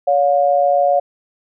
sine tone pair together, 565.9 / 713 Hz, C#5 / F5, +36 / +36 cents, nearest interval major third, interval 400 cents, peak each -14 dBFS, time 0.07-1 s, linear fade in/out 10 ms, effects none

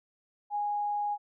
sine tone, 826 Hz, G#5, 10 cents flat, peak -28 dBFS, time 0.5-1.18 s, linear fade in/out 50 ms, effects none

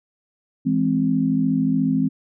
sine chord, E augmented, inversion none, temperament equal, 164.81 / 207.7 / 261.6 Hz, E3 / G#3 / B#3, 0 / 0 / 0 cents, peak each -23 / -23 / -19 dBFS, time 0.65-2.09 s, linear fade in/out 20 ms, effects none

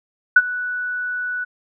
sine tone with ADSR envelope, 1480 Hz, F#6, in tune, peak -4 dBFS, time 0.36-1.45 s, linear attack 6 ms, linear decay 43 ms, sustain -18 dB, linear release 18 ms, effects none

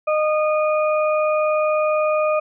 harmonic tone, 614 Hz, D#5, 23 cents flat, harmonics 1 / 2 / 4, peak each -17 / -23 / -29 dBFS, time 0.07-2.4 s, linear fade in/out 10 ms, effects none

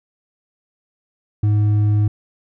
sine tone with hard clipping, 104.8 Hz, G#2, 16 cents sharp, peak -14 dBFS, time 1.43-2.08 s, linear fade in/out 5 ms, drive 4 dB, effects none

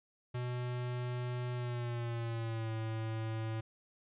square tone with pitch glide, 123.47 to 111.28 Hz, B2 to A2, 0 to +20 cents, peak -36 dBFS, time 0.34-3.61 s, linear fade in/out 10 ms, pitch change -180 cents, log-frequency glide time 1.54-2.73 s, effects resampled to 8000 Hz

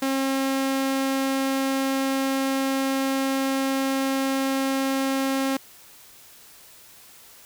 sawtooth tone, 269.1 Hz, C4, 49 cents sharp, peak -18 dBFS, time 0.02-5.57 s, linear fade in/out 5 ms, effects white hiss -49 dBFS RMS until 7.45 s

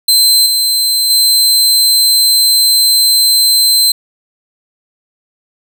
sawtooth tone with level steps, 4100 Hz, C8, 36 cents flat, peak -3 / -7 / -4 dBFS, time 0.08-3.92 s, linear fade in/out 5 ms, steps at 0.46 / 1.1 s, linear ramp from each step 2 ms, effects none

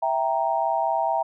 sine chord, E diminished, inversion none, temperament equal, 659.3 / 784 / 932.3 Hz, E5 / G5 / Bb5, 0 / 0 / 0 cents, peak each -25 dBFS, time 0.02-1.23 s, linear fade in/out 10 ms, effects none

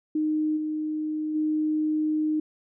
sine tone with level steps, 308.1 Hz, D#4, 17 cents flat, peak -22 / -26 / -22 dBFS, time 0.15-2.4 s, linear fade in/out 5 ms, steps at 0.56 / 1.34 s, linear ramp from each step 20 ms, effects none

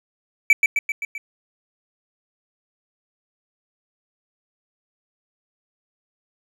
triangle tone with echo, 2306 Hz, D7, 32 cents flat, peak -7 dBFS, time 0.5-0.53 s, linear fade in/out 2 ms, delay 130 ms, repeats 5, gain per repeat -4 dB, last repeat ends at 1.18 s, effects none

